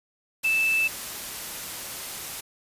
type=tone in noise; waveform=sine; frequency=2637 Hz; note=E7; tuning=in tune; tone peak=-20 dBFS; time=0.44-0.88 s; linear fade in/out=10 ms; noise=white; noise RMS=-35 dBFS; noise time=0.43-2.41 s; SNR=+12 dB; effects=resampled to 32000 Hz